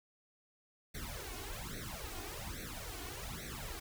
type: noise with flanger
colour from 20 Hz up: pink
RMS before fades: -44 dBFS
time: 0.94-3.8 s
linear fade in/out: 10 ms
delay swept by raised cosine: 0.49 to 2.79 ms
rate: 1.2 Hz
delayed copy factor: +1
effects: none